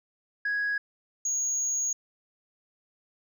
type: tone pair in turn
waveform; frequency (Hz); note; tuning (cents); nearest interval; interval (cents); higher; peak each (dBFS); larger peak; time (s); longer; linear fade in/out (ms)
sine; 1661.2 / 6645; G#6 / G#8; 0 / 0; 2 octaves; 2400; second; -24; neither; 0.45-0.78 / 1.25-1.93; second; 5
effects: tanh soft clip ceiling -23 dBFS